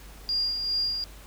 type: tone with tremolo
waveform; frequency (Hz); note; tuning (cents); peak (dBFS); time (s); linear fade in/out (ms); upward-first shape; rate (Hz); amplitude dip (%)
sine; 4815; D8; +42; -23; 0.29-1.04; 0; sine; 2.5; 45
effects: added 50 Hz sine -45 dBFS peak until 1.26 s + pink hiss -50 dBFS RMS until 1.26 s